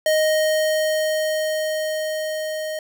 square tone with level ramp, 622.3 Hz, D#5, in tune, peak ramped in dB -16 to -26 dBFS, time 0.06-2.79 s, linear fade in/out 2 ms, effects none

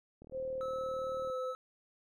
click train, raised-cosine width 2 ms, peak -40 dBFS, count 43, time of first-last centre 0.22-1.3 s, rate 38.9 Hz
sine tone with pitch glide, 523.3 to 512.5 Hz, C5 to C5, 0 to -36 cents, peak -35 dBFS, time 0.31-1.55 s, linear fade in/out 50 ms, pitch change -36 cents, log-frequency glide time 1.26-1.34 s
triangle tone, 1300 Hz, E6, 24 cents flat, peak -39 dBFS, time 0.61-1.55 s, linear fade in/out 0 ms
effects none

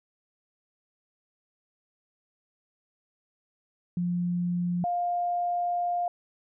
sine tone pair in turn, 175.9 / 703.6 Hz, F3 / F5, +13 / +13 cents, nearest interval 2 octaves, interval 2400 cents, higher second, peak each -25 dBFS, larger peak neither, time 3.97-4.84 / 4.84-6.08 s, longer second, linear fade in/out 2 ms, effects none

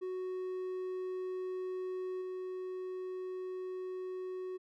triangle tone with level steps, 370 Hz, F#4, in tune, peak -34 / -36 dBFS, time 0.01-4.58 s, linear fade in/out 20 ms, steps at 2.21 s, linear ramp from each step 10 ms, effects none

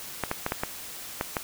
clicks, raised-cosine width 0.5 ms, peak -11 dBFS, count 7, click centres 0.237 / 0.314 / 0.464 / 0.521 / 0.635 / 1.211 / 1.368 s, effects white hiss -40 dBFS RMS until 1.43 s

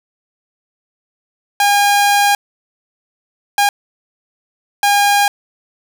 sawtooth tone bursts at uneven times, 812 Hz, G#5, 39 cents flat, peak -6 dBFS, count 3, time 1.6-2.35 / 3.58-3.69 / 4.83-5.28 s, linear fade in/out 2 ms, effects none

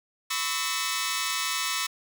10% pulse tone cluster, 1011 / 1119 / 1301 / 1815 Hz, B5 / C#6 / E6 / A#6, +40 / +16 / -23 / -47 cents, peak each -25 / -24 / -23 / -24 dBFS, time 0.3-1.87 s, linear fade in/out 10 ms, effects none

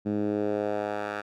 10% pulse tone with band-pass filter sweep, 103.83 Hz, G#2, in tune, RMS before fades -29 dBFS, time 0.05-1.22 s, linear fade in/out 20 ms, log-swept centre 230 to 1300 Hz, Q 1.5, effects none

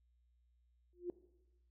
sine tone with exponential growth, 352.9 Hz, F4, 18 cents sharp, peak -34 dBFS, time 0.93-1.1 s, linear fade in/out 1 ms, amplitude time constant 35 ms, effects noise-tail reverb RT60 1.0 s tail -17 dB re dry + added 60 Hz sine -70 dBFS peak until 1.7 s

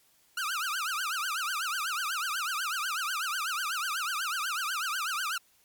sawtooth tone with vibrato, 1361 Hz, F6, 45 cents flat, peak -26 dBFS, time 0.37-5.38 s, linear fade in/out 5 ms, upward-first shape triangle, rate 8.1 Hz, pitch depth 290 cents each way, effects white hiss -65 dBFS RMS until 5.64 s + MP3 96 kbps

